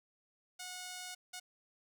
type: tone bursts at uneven times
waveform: 5% pulse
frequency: 729 Hz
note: F#5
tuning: 26 cents flat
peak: -32 dBFS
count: 2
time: 0.59-1.15 / 1.33-1.4 s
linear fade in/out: 10 ms
effects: none